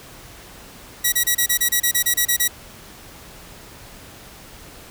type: tone bursts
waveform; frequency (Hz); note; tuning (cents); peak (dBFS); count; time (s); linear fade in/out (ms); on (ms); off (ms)
5% pulse; 1928; B6; -42; -5; 13; 1.04-2.48; 10; 84; 29
effects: pink hiss -42 dBFS RMS until 4.9 s